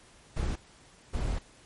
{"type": "noise bursts at uneven times", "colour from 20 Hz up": "brown", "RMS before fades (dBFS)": -30, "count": 2, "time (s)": [[0.36, 0.56], [1.13, 1.39]], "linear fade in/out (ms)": 10, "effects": ["pink hiss -57 dBFS RMS until 1.65 s", "MP3 48 kbps"]}